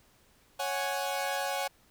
sawtooth chord, C# suspended fourth, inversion none, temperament equal, 554.4 / 740 / 830.6 Hz, C#5 / F#5 / G#5, 0 / 0 / 0 cents, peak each -31 dBFS, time 0.59-1.68 s, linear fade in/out 10 ms, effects pink hiss -64 dBFS RMS until 1.9 s

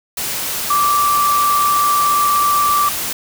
sine tone in noise, 1168 Hz, D6, 10 cents flat, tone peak -12 dBFS, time 0.7-2.89 s, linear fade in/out 5 ms, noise white, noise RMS -22 dBFS, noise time 0.17-3.13 s, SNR +7 dB, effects none

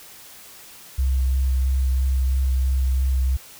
sine tone with vibrato, 65.41 Hz, C2, in tune, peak -17 dBFS, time 0.98-3.37 s, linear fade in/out 10 ms, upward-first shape triangle, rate 3 Hz, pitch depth 20 cents each way, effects white hiss -44 dBFS RMS until 3.59 s

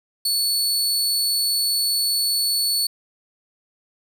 sawtooth tone, 4435 Hz, C#8, in tune, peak -16 dBFS, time 0.25-2.87 s, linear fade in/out 5 ms, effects 9-bit

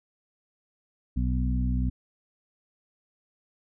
harmonic tone with a mistuned harmonic, 62.1 Hz, B1, 10 cents sharp, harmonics 1 / 2 / 3 / 4, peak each -25 / -31 / -33 / -32 dBFS, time 1.16-1.9 s, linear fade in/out 10 ms, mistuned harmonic 1, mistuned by -32 cents, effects none

